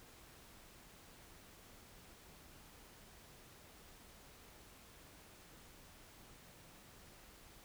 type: silence
effects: pink hiss -60 dBFS RMS until 7.64 s